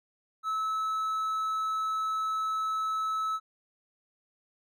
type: tone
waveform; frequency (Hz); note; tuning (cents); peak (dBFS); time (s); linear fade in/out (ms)
triangle; 1300; E6; -24; -26; 0.43-3.4; 50
effects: none